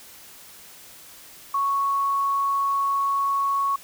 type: tone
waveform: sine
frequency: 1108.7 Hz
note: C#6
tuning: in tune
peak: -20 dBFS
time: 1.54-3.76 s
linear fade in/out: 5 ms
effects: white hiss -46 dBFS RMS until 3.83 s